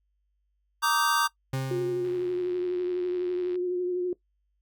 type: chord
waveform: square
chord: Eb major seventh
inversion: second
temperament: just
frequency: 933.4 / 1166.7 / 1244.5 / 1555.6 Hz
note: Bb5 / D6 / Eb6 / G6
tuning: +2 / -12 / 0 / -14 cents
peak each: -29 / -27 / -31 / -29 dBFS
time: 0.82-1.28 s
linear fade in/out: 20 ms
type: tone with exponential decay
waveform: 40% pulse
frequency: 132.9 Hz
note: C3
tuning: 27 cents sharp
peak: -25 dBFS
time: 1.53-2.82 s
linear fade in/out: 5 ms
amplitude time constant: 280 ms
type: tone with vibrato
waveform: sine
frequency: 359.5 Hz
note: F#4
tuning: 50 cents flat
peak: -25 dBFS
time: 1.71-4.13 s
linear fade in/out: 2 ms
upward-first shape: triangle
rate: 12 Hz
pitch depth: 31 cents each way
type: click train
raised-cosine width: 0.3 ms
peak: -33 dBFS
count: 126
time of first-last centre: 2.05-3.556 s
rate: 83 Hz
effects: noise-tail reverb RT60 0.1 s tail -19 dB re dry + added 50 Hz sine -70 dBFS peak until 4.61 s